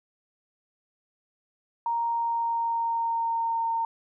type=tone with pitch glide; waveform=sine; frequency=932.3 to 915.2 Hz; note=A#5 to A#5; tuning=0 to -32 cents; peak=-24 dBFS; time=1.86-3.85 s; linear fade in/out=2 ms; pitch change=-32 cents; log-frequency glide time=2.03-3.71 s; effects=none